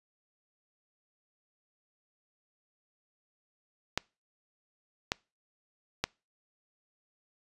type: clicks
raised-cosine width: 0.2 ms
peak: -10 dBFS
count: 3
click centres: 3.976 / 5.119 / 6.04 s
effects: noise-tail reverb RT60 0.3 s tail -26 dB re dry + resampled to 24000 Hz